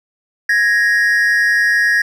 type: tone pair together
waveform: triangle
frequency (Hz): 1661.2 / 1872.1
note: G#6 / A#6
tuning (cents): 0 / +7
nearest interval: major second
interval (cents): 207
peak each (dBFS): -12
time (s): 0.49-2.02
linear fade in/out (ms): 5
effects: none